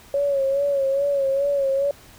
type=tone with vibrato; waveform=sine; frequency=554.4 Hz; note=C#5; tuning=in tune; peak=-18 dBFS; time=0.14-1.91 s; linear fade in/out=2 ms; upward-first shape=sine; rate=2.4 Hz; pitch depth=51 cents each way; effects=pink hiss -48 dBFS RMS until 2.18 s